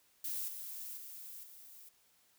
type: noise with level steps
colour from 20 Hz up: violet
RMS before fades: -39 / -45 / -49 / -55 dBFS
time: 0.24-1.89 s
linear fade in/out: 5 ms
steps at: 0.48 / 0.97 / 1.43 s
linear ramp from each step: 5 ms
effects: white hiss -70 dBFS RMS until 2.38 s